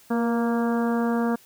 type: harmonic tone with a mistuned harmonic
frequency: 233.1 Hz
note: A#3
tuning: in tune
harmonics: 1 / 2 / 3 / 4 / 5 / 6 / 7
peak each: -22 / -28 / -32 / -34 / -36 / -38 / -39 dBFS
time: 0.1-1.36 s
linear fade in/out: 10 ms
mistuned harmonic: 2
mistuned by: +24 cents
effects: white hiss -54 dBFS RMS until 1.45 s